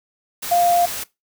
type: tone in noise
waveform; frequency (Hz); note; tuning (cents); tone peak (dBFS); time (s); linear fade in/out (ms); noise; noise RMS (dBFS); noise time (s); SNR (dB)
sine; 698.5; F5; 0; -13; 0.51-0.86; 10; white; -28; 0.42-1.04; +12
effects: noise-tail reverb RT60 0.2 s tail -20 dB re dry